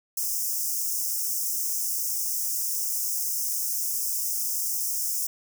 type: high-pass noise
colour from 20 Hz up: white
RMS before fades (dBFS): -28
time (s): 0.17-5.27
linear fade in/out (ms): 5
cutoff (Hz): 5200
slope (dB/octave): 96
effects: none